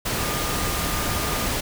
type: tone in noise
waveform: sine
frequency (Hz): 1212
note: D#6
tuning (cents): -46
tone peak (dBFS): -33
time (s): 0.18-1.47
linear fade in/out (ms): 10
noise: pink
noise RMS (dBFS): -25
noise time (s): 0.05-1.61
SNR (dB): -11
effects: none